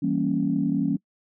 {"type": "chord", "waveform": "sine", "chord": "E diminished seventh", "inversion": "none", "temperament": "equal", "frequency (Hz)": [164.81, 196, 233.1, 277.2], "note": ["E3", "G3", "Bb3", "Db4"], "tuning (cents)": [0, 0, 0, 0], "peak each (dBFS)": [-28, -27, -27, -24], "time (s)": [0.02, 0.97], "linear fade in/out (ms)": 10, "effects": ["noise-tail reverb RT60 0.1 s tail -26 dB re dry", "tanh soft clip ceiling -10 dBFS"]}